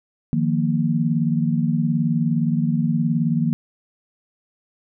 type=chord; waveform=sine; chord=Eb suspended second; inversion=none; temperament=equal; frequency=155.56 / 174.61 / 233.1 Hz; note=Eb3 / F3 / Bb3; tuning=0 / 0 / 0 cents; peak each=-21 / -23 / -21 dBFS; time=0.33-3.53 s; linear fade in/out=0 ms; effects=none